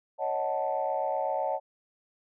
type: chord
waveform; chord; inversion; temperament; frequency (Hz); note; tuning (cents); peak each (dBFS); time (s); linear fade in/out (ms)
sine; D# half-diminished seventh; third; equal; 554.4 / 622.3 / 740 / 880; C#5 / D#5 / F#5 / A5; 0 / 0 / 0 / 0; -32; 0.18-1.6; 50
effects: tanh soft clip ceiling -17 dBFS